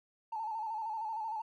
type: tone with vibrato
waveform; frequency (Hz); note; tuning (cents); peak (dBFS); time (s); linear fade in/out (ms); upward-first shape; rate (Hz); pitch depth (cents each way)
triangle; 880; A5; 0; -31; 0.32-1.42; 10; square; 13; 53
effects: tanh soft clip ceiling -33 dBFS